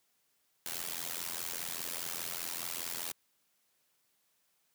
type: noise with amplitude modulation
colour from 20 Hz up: white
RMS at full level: -35 dBFS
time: 0.66-3.12 s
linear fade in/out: 0 ms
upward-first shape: sine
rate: 84.9 Hz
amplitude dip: 95%
effects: white hiss -75 dBFS RMS until 4.74 s + high-pass 100 Hz 12 dB/octave